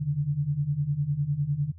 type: beating tone pair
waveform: sine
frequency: 138.59 / 148.49 Hz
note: C#3 / D3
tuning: 0 / +19 cents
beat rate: 9.9 Hz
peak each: -29 / -26 dBFS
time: 0-1.72 s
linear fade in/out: 20 ms
effects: added 85 Hz sine -44 dBFS peak until 1.78 s